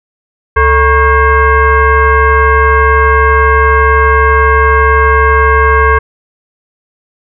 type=tone with frequency modulation; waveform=sine; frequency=582 Hz; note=D5; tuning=16 cents flat; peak=-4 dBFS; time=0.56-5.99 s; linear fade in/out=10 ms; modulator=513 Hz; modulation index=2.3; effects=none